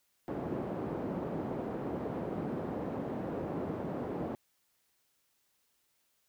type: band-pass noise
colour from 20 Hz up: pink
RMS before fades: -37 dBFS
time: 0.28-4.35 s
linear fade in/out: 0 ms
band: 180 to 580 Hz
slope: 12 dB/octave
effects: white hiss -75 dBFS RMS until 6.28 s